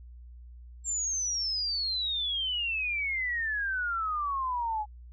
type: exponential sweep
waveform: sine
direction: down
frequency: 7459 to 830.6 Hz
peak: -28 dBFS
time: 0.84-4.86 s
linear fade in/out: 50 ms
effects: added 60 Hz sine -45 dBFS peak until 5.12 s